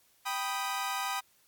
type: chord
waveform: sawtooth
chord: G augmented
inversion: none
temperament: equal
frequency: 784 / 987.8 / 1244.5 Hz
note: G5 / B5 / D#6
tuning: 0 / 0 / 0 cents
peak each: -32 dBFS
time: 0.25-1.21 s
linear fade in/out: 20 ms
effects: white hiss -66 dBFS RMS until 1.47 s + MP3 96 kbps